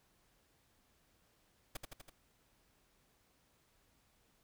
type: noise with echo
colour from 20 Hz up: pink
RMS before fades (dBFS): -42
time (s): 1.75-1.77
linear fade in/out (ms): 5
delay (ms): 82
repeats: 4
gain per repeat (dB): -3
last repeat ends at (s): 2.098
effects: pink hiss -73 dBFS RMS until 4.43 s